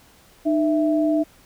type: tone pair together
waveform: sine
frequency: 305.3 / 659.3 Hz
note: D#4 / E5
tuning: -33 / 0 cents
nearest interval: octave + minor second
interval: 1333 cents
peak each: -18 / -22 dBFS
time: 0.45-1.24 s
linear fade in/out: 20 ms
effects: pink hiss -53 dBFS RMS until 1.45 s